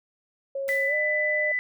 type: tone with pitch glide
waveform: sine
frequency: 547 to 606.9 Hz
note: C#5 to D#5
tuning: -23 to -43 cents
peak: -27 dBFS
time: 0.55-1.52 s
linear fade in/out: 5 ms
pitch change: +180 cents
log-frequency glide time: 0.87-0.94 s
type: noise with exponential decay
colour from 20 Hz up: white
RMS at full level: -40 dBFS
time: 0.68-1.13 s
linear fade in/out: 1 ms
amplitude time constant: 97 ms
type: tone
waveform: sine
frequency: 1995 Hz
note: B6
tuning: 17 cents sharp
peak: -23 dBFS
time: 0.69-1.59 s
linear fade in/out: 0 ms
effects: none